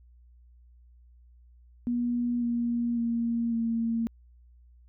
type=tone with pitch steps; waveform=sine; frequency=241 / 237 / 233.1 / 229.2 Hz; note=B3 / A#3 / A#3 / A#3; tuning=-42 / +29 / 0 / -29 cents; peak=-25 dBFS; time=1.87-4.07 s; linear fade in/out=0 ms; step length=550 ms; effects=added 60 Hz sine -53 dBFS peak until 4.88 s